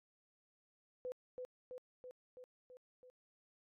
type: tone with echo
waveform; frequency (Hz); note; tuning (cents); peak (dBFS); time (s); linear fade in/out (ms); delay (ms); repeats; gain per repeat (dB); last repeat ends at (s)
sine; 503; B4; +32; -40; 1.05-1.12; 0; 330; 6; -3; 3.1
effects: AAC 64 kbps